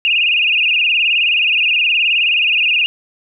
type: tone with vibrato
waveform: sine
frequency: 2642 Hz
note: E7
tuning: 3 cents sharp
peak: -11 dBFS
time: 0.05-2.86 s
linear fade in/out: 0 ms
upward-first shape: sine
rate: 19 Hz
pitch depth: 140 cents each way
effects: none